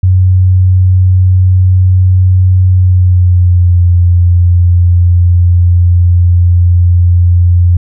sine tone with pitch glide, 92.4 to 87.87 Hz, F#2 to F2, -2 to +11 cents, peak -3 dBFS, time 0.03-7.77 s, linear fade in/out 5 ms, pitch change -87 cents, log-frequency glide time 2.66-3.82 s, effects none

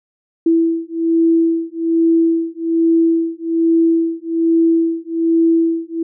sine beating tone pair, 329.6 / 330.8 Hz, E4 / E4, 0 / +6 cents, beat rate 1.2 Hz, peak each -15 dBFS, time 0.46-6.03 s, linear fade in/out 5 ms, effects none

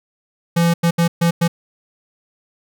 square tone bursts at uneven times, 169.6 Hz, E3, 50 cents sharp, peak -13 dBFS, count 5, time 0.56-0.74 / 0.83-0.91 / 0.98-1.08 / 1.21-1.31 / 1.41-1.48 s, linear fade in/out 10 ms, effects none

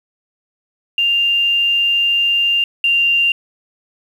sine tone pair in turn, 2794 / 2783 Hz, F7 / F7, 0 / -7 cents, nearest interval unison, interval 7 cents, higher first, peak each -12 / -11 dBFS, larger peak second, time 0.98-2.64 / 2.84-3.32 s, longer first, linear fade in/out 2 ms, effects 7-bit

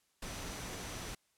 sine tone in noise, 5960 Hz, F#8, 12 cents sharp, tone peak -54 dBFS, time 0.25-1.12 s, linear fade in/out 5 ms, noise pink, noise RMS -43 dBFS, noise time 0.22-1.15 s, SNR -14 dB, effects white hiss -75 dBFS RMS until 1.37 s + low-pass 11000 Hz 12 dB/octave

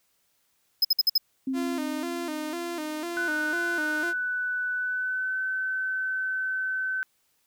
square tone bursts, 5090 Hz, D#8, 39 cents sharp, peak -18 dBFS, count 5, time 0.82-1.18 s, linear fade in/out 5 ms, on 28 ms, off 55 ms
sine tone with exponential decay, 264.4 Hz, C4, 18 cents sharp, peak -25 dBFS, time 1.47-4.28 s, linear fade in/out 5 ms, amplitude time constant 610 ms
sawtooth tone with vibrato, 324.7 Hz, E4, 26 cents flat, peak -27 dBFS, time 1.53-4.14 s, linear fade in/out 50 ms, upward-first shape square, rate 2 Hz, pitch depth 100 cents each way
sine tone with pitch glide, 1490 to 1525.7 Hz, F#6 to G6, +12 to -47 cents, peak -26 dBFS, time 3.17-7.03 s, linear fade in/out 0 ms, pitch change +41 cents, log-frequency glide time 4.74-5.4 s
effects white hiss -70 dBFS RMS until 7.46 s

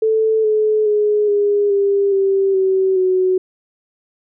sine tone with pitch steps, 440 / 429.5 / 419.2 / 409.1 / 399.3 / 389.7 / 380.4 / 371.3 Hz, A4 / A4 / G#4 / G#4 / G4 / G4 / F#4 / F#4, 0 / -42 / +16 / -26 / +32 / -10 / +48 / +6 cents, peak -12 dBFS, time 0.02-3.38 s, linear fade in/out 5 ms, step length 420 ms, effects none

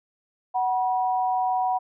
sine tone pair together, 745.6 / 967 Hz, F#5 / B5, +13 / -37 cents, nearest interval perfect fourth, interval 450 cents, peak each -22 / -27 dBFS, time 0.54-1.79 s, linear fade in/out 20 ms, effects none

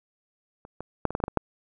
clicks, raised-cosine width 1 ms, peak -30 / -21 / -7 / -19 / -11 / -21 / -8 / -18 / -7 dBFS, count 9, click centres 0.651 / 0.806 / 1.053 / 1.106 / 1.151 / 1.202 / 1.239 / 1.281 / 1.373 s, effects none

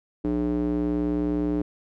square tone with band-pass filter, 59.7 Hz, A#1, 42 cents sharp, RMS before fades -25 dBFS, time 0.24-1.62 s, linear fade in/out 5 ms, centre 320 Hz, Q 3.2, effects none

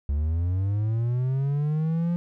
triangle linear sweep, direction up, 69.3 to 174.61 Hz, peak -20 dBFS, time 0.09-2.16 s, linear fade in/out 0 ms, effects none

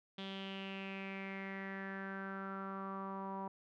sawtooth tone with low-pass filter sweep, 193.8 Hz, G3, 20 cents flat, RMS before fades -44 dBFS, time 0.18-3.48 s, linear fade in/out 5 ms, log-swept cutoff 3400 to 950 Hz, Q 6, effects none

